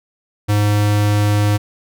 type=tone; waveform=square; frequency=103.83 Hz; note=G#2; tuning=in tune; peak=-13 dBFS; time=0.48-1.58 s; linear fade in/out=20 ms; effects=none